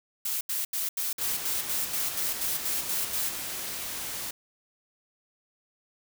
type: noise bursts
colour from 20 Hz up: blue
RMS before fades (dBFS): -30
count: 13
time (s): 0.25-3.29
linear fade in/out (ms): 5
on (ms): 160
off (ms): 80
type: noise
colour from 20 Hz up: white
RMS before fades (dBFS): -35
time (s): 1.18-4.31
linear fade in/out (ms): 5
effects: none